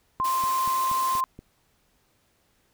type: click train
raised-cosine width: 3 ms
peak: -28 dBFS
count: 6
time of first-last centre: 0.2-1.39 s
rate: 4.2 Hz
type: tone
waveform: sine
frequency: 1046.5 Hz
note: C6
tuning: in tune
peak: -22 dBFS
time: 0.2-1.24 s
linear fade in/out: 0 ms
type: high-pass noise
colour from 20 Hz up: white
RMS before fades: -35 dBFS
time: 0.24-1.21 s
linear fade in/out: 10 ms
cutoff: 210 Hz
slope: 24 dB/octave
effects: pink hiss -67 dBFS RMS until 2.73 s